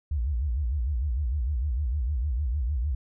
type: tone with vibrato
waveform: sine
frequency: 65.9 Hz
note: C2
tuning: 13 cents sharp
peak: -24 dBFS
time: 0.11-2.95 s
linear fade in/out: 5 ms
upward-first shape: sine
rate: 6.6 Hz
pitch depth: 270 cents each way
effects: none